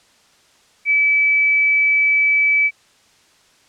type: tone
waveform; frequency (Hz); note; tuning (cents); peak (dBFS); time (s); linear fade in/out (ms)
sine; 2300; D7; -37; -12; 0.85-2.71; 50
effects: white hiss -54 dBFS RMS until 3.68 s + low-pass 7000 Hz 12 dB/octave